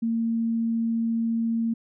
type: tone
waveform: sine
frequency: 228.6 Hz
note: A#3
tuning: 34 cents flat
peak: -22 dBFS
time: 0.02-1.74 s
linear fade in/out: 10 ms
effects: none